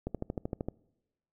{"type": "click train", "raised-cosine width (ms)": 2, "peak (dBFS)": -20, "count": 9, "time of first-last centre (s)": [0.07, 0.685], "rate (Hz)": 13, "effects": ["noise-tail reverb RT60 1.0 s tail -25 dB re dry"]}